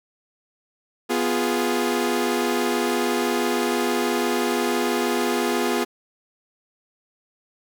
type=chord; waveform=sawtooth; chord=F diminished; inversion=second; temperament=equal; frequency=246.9 / 349.2 / 415.3 Hz; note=Cb4 / F4 / Ab4; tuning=0 / 0 / 0 cents; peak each=-21 dBFS; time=1.09-5.85 s; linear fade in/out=20 ms; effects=none